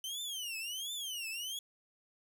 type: tone with vibrato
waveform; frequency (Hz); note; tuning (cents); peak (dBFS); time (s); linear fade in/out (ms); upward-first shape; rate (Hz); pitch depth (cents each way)
sawtooth; 3035; F#7; +43; -35; 0.04-1.59; 2; triangle; 1.4; 290
effects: none